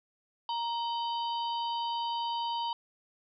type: harmonic tone with a mistuned harmonic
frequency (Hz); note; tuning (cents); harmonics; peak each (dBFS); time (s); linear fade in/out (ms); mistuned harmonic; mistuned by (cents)
935; A#5; +5; 1 / 3 / 4 / 5; -31 / -39 / -45 / -46; 0.49-2.73; 2; 3; +140
effects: none